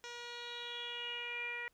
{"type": "tone with low-pass filter sweep", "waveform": "10% pulse", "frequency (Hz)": 478.6, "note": "A#4", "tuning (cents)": 46, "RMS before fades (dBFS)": -43, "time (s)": [0.04, 1.68], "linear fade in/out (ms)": 0, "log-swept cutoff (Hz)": [5100, 2100], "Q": 7.3, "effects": ["pink hiss -75 dBFS RMS until 1.73 s"]}